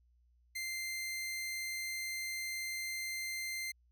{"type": "tone", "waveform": "sawtooth", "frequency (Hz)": 2087, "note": "C7", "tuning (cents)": -5, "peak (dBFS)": -34, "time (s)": [0.55, 3.72], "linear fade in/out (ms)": 10, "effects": ["added 60 Hz sine -66 dBFS peak until 3.91 s"]}